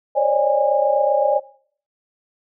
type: tone cluster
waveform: sine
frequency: 538 / 575 / 603 / 818 Hz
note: C5 / D5 / D5 / G#5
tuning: +48 / -37 / +46 / -26 cents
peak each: -20 dBFS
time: 0.15-1.4 s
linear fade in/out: 20 ms
effects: noise-tail reverb RT60 0.5 s tail -19 dB re dry